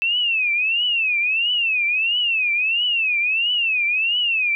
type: tone with vibrato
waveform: sine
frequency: 2638 Hz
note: E7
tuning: 1 cent sharp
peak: -17 dBFS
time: 0.02-4.55 s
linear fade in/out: 0 ms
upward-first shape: triangle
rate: 1.5 Hz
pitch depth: 220 cents each way
effects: none